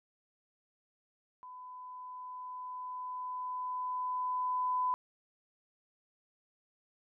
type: tone with level ramp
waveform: sine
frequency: 1004 Hz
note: B5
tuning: 28 cents sharp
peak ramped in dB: -46 to -28 dBFS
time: 1.43-4.94 s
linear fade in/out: 0 ms
effects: none